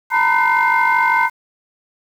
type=tone cluster; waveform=sine; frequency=904 / 949 / 1002 / 1515 / 2109 Hz; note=A5 / A#5 / B5 / F#6 / C7; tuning=+47 / +31 / +25 / +40 / +13 cents; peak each=-18 dBFS; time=0.1-1.3 s; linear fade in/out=50 ms; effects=tanh soft clip ceiling -4 dBFS + 7-bit